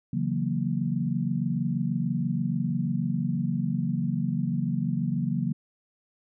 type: chord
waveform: sine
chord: F# dominant seventh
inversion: second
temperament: equal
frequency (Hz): 138.59 / 164.81 / 185 / 233.1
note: C#3 / E3 / F#3 / A#3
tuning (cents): 0 / 0 / 0 / 0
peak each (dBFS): -30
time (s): 0.13-5.53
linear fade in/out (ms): 5
effects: none